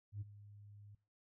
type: tone with ADSR envelope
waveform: sine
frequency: 102.7 Hz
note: G#2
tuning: 19 cents flat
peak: -38 dBFS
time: 0.12-0.95 s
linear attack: 90 ms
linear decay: 24 ms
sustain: -17 dB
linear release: 4 ms
effects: noise-tail reverb RT60 0.3 s tail -18 dB re dry + tanh soft clip ceiling -37 dBFS